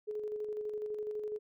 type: tone with tremolo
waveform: sine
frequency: 423.6 Hz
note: G#4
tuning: 34 cents sharp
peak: -34 dBFS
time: 0.07-1.39 s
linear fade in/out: 20 ms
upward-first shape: square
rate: 12 Hz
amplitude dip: 35%
effects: none